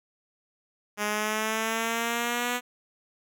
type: exponential sweep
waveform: 5% pulse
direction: up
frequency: 207.3 to 246.7 Hz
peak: -15 dBFS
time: 0.97-2.61 s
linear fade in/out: 50 ms
effects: none